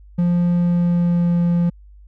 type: tone with pitch glide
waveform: triangle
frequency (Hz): 174.61 to 172.7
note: F3 to F3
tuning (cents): 0 to -19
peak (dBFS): -12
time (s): 0.18-1.7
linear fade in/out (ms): 10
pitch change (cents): -19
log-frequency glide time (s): 0.53-1.41
effects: added 50 Hz sine -41 dBFS peak until 2.07 s